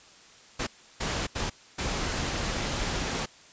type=noise bursts at uneven times; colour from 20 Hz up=pink; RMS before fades=-30 dBFS; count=4; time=0.59-0.67 / 1-1.27 / 1.35-1.5 / 1.78-3.26 s; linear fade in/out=10 ms; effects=white hiss -53 dBFS RMS until 3.52 s + resampled to 16000 Hz